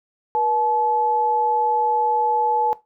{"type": "tone pair together", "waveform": "sine", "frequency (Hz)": [480.2, 861], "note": ["B4", "A5"], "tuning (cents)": [-49, -38], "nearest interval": "minor seventh", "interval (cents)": 1011, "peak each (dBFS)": [-25, -18], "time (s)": [0.35, 2.73], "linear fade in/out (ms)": 0, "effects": ["noise-tail reverb RT60 0.2 s tail -17 dB re dry"]}